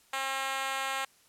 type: tone with high-pass filter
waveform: 5% pulse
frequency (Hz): 268.7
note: C4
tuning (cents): +46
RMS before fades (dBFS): -33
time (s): 0.13-1.05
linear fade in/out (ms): 5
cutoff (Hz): 770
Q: 1.5
effects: white hiss -63 dBFS RMS until 1.28 s + low-pass 12000 Hz 12 dB/octave